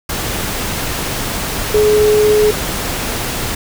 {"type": "tone in noise", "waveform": "sine", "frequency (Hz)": 423.4, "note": "G#4", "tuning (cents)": 33, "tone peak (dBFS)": -8, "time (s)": [1.74, 2.51], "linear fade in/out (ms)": 5, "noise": "pink", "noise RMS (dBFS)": -20, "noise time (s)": [0.09, 3.55], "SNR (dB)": 9, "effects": []}